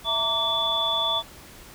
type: tone cluster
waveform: sine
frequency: 658 / 918 / 1157 / 3461 Hz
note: E5 / A#5 / D6 / A7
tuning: -3 / -27 / -26 / -29 cents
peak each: -31 / -30 / -31 / -23 dBFS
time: 0.04-1.23 s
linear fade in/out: 50 ms
effects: pink hiss -46 dBFS RMS until 1.74 s